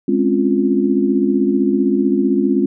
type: chord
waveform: sine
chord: Db major seventh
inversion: second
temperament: equal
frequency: 207.7 / 261.6 / 277.2 / 349.2 Hz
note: Ab3 / C4 / Db4 / F4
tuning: 0 / 0 / 0 / 0 cents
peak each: -18 dBFS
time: 0.08-2.66 s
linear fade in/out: 5 ms
effects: none